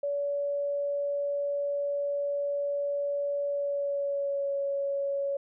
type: tone with pitch glide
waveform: sine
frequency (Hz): 570 to 558.6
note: C#5 to C#5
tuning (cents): +48 to +13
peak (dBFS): -27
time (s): 0.03-5.37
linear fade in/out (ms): 5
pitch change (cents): -35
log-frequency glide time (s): 3.48-4.53
effects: none